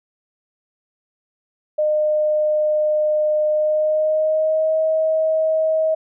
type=tone with pitch glide; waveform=sine; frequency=609 to 634.1 Hz; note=D#5 to D#5; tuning=-37 to +33 cents; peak=-15 dBFS; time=1.78-5.95 s; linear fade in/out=10 ms; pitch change=+70 cents; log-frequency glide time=3.49-4.79 s; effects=none